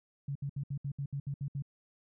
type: tone bursts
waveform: sine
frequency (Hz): 140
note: C#3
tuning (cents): +18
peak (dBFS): -33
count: 10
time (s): 0.28-1.623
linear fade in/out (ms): 5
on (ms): 74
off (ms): 67
effects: none